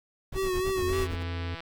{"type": "noise with tremolo", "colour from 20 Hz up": "brown", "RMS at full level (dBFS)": -33, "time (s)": [0.32, 1.23], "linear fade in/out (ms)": 5, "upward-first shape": "sine", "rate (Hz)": 9, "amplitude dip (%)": 95}
{"type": "tone with vibrato", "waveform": "square", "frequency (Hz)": 374.4, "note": "F#4", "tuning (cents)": 20, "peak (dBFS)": -27, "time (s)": [0.34, 1.08], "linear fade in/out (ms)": 50, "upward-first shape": "sine", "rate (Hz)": 3.5, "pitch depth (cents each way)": 47}
{"type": "harmonic tone", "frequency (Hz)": 87.31, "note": "F2", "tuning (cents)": 0, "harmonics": [1, 3, 5], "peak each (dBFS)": [-31, -41, -45], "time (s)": [0.82, 1.55], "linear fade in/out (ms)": 5}
{"type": "click train", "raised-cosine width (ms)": 0.3, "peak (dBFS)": -24, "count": 113, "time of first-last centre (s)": [0.93, 1.605], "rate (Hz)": 166}
{"effects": []}